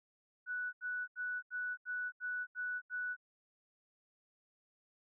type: tone bursts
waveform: sine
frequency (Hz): 1480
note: F#6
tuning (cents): 0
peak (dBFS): -36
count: 8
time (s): 0.46-3.166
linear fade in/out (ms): 50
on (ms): 270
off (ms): 78
effects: none